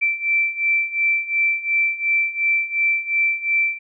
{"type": "beating tone pair", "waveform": "sine", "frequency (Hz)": [2336, 2338.8], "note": ["D7", "D7"], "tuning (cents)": [-10, -8], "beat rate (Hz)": 2.8, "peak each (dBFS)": [-22, -19], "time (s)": [0.01, 3.79], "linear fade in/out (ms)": 20, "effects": []}